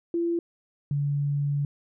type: tone pair in turn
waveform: sine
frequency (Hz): 340 / 143.3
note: F4 / D3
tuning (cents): -46 / -42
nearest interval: octave + minor third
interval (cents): 1496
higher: first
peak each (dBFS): -23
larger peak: neither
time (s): 0.14-0.39 / 0.91-1.65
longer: second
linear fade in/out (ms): 2
effects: none